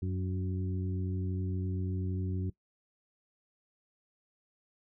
harmonic tone with a mistuned harmonic, 92.5 Hz, F#2, in tune, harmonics 1 / 2 / 3 / 4, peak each -32 / -38 / -42 / -44 dBFS, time 0.02-2.5 s, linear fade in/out 5 ms, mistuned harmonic 3, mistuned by +24 cents, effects noise-tail reverb RT60 0.1 s tail -20 dB re dry

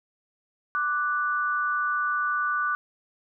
sine tone pair together, 1174.7 / 1480 Hz, D6 / F#6, 0 / 0 cents, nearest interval major third, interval 400 cents, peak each -26 dBFS, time 0.75-2.75 s, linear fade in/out 0 ms, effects none

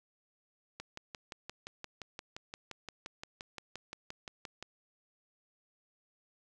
click train, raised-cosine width 0.2 ms, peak -25 dBFS, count 23, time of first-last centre 0.8-4.626 s, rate 5.75 Hz, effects none

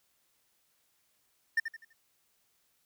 triangle tone with echo, 1803 Hz, A6, 42 cents sharp, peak -22 dBFS, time 1.57-1.6 s, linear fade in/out 5 ms, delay 83 ms, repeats 4, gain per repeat -9 dB, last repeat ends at 1.932 s, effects white hiss -73 dBFS RMS until 2.85 s

